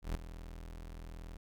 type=tone with ADSR envelope; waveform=35% pulse; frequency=41.11 Hz; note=E1; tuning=4 cents flat; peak=-30 dBFS; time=0.02-1.37 s; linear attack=130 ms; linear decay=4 ms; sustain=-13 dB; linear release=6 ms; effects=none